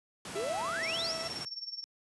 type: noise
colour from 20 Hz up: pink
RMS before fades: -41 dBFS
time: 0.25-1.45 s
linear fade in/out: 2 ms
type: tone with vibrato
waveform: sawtooth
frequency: 659.3 Hz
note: E5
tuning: in tune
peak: -34 dBFS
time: 0.35-1.28 s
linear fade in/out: 5 ms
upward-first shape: square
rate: 3.4 Hz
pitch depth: 16 cents each way
type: exponential sweep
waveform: sine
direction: up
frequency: 370 to 5830 Hz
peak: -33 dBFS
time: 0.35-1.14 s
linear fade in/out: 10 ms
type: tone with tremolo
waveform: sine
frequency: 5460 Hz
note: F8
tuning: 40 cents flat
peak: -35 dBFS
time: 0.83-1.84 s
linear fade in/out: 0 ms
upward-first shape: sine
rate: 19 Hz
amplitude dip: 80%
effects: high-pass 150 Hz 12 dB/octave + resampled to 24000 Hz